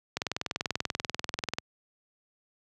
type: click train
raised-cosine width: 0.2 ms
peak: -12 dBFS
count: 30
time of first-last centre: 0.17-1.585 s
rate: 20.5 Hz
effects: high-pass 80 Hz 12 dB/octave